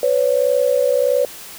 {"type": "tone pair together", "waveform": "sine", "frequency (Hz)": [502.5, 564], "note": ["B4", "C#5"], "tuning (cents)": [30, 30], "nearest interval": "major second", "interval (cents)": 200, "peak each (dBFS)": -16, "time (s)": [0.03, 1.25], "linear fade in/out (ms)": 2, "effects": ["white hiss -36 dBFS RMS until 1.58 s"]}